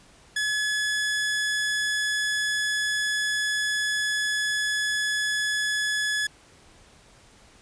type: tone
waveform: sawtooth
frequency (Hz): 1703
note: G#6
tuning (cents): +43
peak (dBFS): -20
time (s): 0.36-6.27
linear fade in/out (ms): 5
effects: pink hiss -54 dBFS RMS until 7.61 s + resampled to 22050 Hz